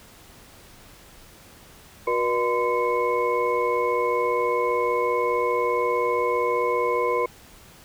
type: tone cluster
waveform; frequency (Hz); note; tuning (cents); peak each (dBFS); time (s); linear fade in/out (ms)
sine; 365.6 / 480.7 / 606 / 1025 / 2194; F#4 / B4 / D#5 / C6 / C#7; -21 / -47 / -46 / -36 / -18; -29 / -23 / -32 / -25 / -32; 2.07-7.26; 5
effects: pink hiss -49 dBFS RMS until 7.84 s